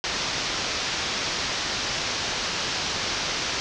white low-pass noise, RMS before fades -28 dBFS, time 0.04-3.6 s, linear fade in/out 0 ms, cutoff 6100 Hz, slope 48 dB/octave, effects none

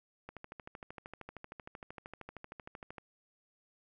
click train, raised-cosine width 0.5 ms, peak -30 dBFS, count 36, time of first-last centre 0.29-2.982 s, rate 13 Hz, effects none

